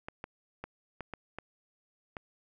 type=clicks; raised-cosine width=0.5 ms; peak=-24 dBFS; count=7; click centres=0.085 / 0.241 / 0.64 / 1.007 / 1.137 / 1.386 / 2.168 s; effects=none